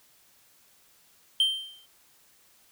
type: tone with exponential decay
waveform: triangle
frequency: 3136 Hz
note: G7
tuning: in tune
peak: -16 dBFS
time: 1.4-1.86 s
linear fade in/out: 2 ms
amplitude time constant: 99 ms
effects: white hiss -61 dBFS RMS until 2.71 s